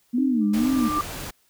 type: tone with vibrato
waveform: sine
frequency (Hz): 233.1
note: A#3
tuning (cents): 0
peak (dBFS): -19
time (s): 0.13-0.89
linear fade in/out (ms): 20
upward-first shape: sine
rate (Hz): 2.1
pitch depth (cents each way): 220
type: tone with tremolo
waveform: sine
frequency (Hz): 303.9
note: D#4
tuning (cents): -41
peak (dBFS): -23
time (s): 0.18-0.99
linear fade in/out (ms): 2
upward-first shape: triangle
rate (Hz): 5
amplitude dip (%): 50
type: tone with exponential growth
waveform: sine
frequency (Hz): 1184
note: D6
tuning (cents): +14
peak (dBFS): -19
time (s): 0.41-1.01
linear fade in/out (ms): 2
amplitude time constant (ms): 130
type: noise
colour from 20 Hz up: pink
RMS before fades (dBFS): -34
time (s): 0.53-1.31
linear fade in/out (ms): 10
effects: white hiss -64 dBFS RMS until 1.49 s